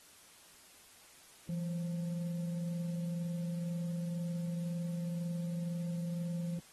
sine tone with frequency modulation, 169 Hz, E3, 43 cents sharp, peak -34 dBFS, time 1.49-6.59 s, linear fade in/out 2 ms, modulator 360 Hz, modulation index 0.31, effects white hiss -59 dBFS RMS until 6.72 s + AAC 32 kbps

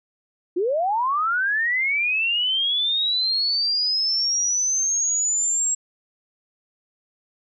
sine linear sweep, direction up, 329.6 to 7620 Hz, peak -19 dBFS, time 0.56-5.75 s, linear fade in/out 10 ms, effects none

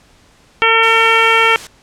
harmonic tone, 452.7 Hz, A4, 49 cents sharp, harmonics 1 / 2 / 3 / 4 / 5 / 6 / 7, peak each -17 / -17 / -14 / -18 / -14 / -17 / -19 dBFS, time 0.62-1.56 s, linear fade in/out 0 ms
white noise, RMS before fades -30 dBFS, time 0.83-1.67 s, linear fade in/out 2 ms
effects pink hiss -49 dBFS RMS until 1.82 s + low-pass 8000 Hz 12 dB/octave

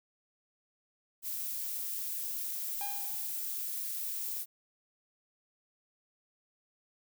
violet noise, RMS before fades -37 dBFS, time 1.22-4.46 s, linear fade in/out 50 ms
45% pulse tone with exponential decay, 809 Hz, G#5, 46 cents flat, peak -37 dBFS, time 2.81-3.46 s, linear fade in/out 1 ms, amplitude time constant 140 ms
effects none

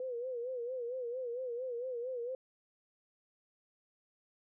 sine tone with vibrato, 493.9 Hz, B4, in tune, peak -36 dBFS, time 0-2.35 s, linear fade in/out 2 ms, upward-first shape sine, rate 4.4 Hz, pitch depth 97 cents each way, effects none

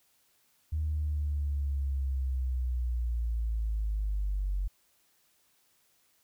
sine linear sweep, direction down, 77.78 to 46.25 Hz, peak -27 dBFS, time 0.72-4.68 s, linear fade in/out 10 ms, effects tanh soft clip ceiling -23 dBFS + white hiss -69 dBFS RMS until 6.23 s

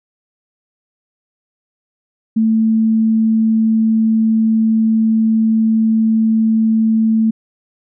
sine tone, 221.9 Hz, A3, 15 cents sharp, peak -10 dBFS, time 2.36-7.31 s, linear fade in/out 10 ms, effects none

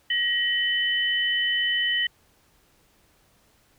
sine tone pair together, 1900 / 3018 Hz, A#6 / F#7, +33 / +34 cents, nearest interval minor sixth, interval 801 cents, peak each -24 dBFS, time 0.1-2.07 s, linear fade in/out 5 ms, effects pink hiss -62 dBFS RMS until 3.78 s

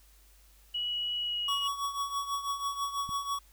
sine tone with pitch glide, 2924 to 2900 Hz, F#7 to F#7, -21 to -35 cents, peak -30 dBFS, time 0.74-1.68 s, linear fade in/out 10 ms, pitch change -14 cents, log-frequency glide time 1.21-1.37 s
square tone with tremolo, 1123 Hz, C#6, 22 cents sharp, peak -29 dBFS, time 1.48-3.39 s, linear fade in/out 5 ms, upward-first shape triangle, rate 6.1 Hz, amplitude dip 75%
click, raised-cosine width 5 ms, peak -31 dBFS, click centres 3.092 s
effects added 50 Hz sine -58 dBFS peak until 3.52 s + white hiss -63 dBFS RMS until 3.52 s

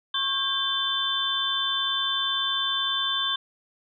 sine tone cluster, 1096 / 1598 / 3099 / 3529 Hz, C#6 / G6 / G7 / A7, -20 / +33 / -21 / +4 cents, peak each -31 / -33 / -29 / -26 dBFS, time 0.14-3.36 s, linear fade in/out 5 ms, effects none

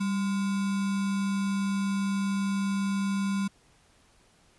sine tone with sample-and-hold, 196.3 Hz, G3, 3 cents sharp, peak -25 dBFS, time 0-3.48 s, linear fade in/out 10 ms, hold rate 1225 Hz, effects pink hiss -62 dBFS RMS until 4.58 s + resampled to 24000 Hz

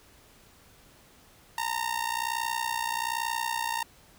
sawtooth tone with amplitude modulation, 919 Hz, A#5, 25 cents flat, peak -21 dBFS, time 1.58-3.83 s, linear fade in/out 2 ms, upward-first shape sine, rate 61.2 Hz, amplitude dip 85%, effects pink hiss -57 dBFS RMS until 4.18 s

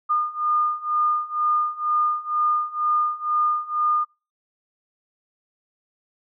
sine beating tone pair, 1215 / 1217.1 Hz, D#6 / D#6, -42 / -39 cents, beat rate 2.1 Hz, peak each -24 / -22 dBFS, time 0.09-4.05 s, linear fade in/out 20 ms, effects noise-tail reverb RT60 0.3 s tail -25 dB re dry

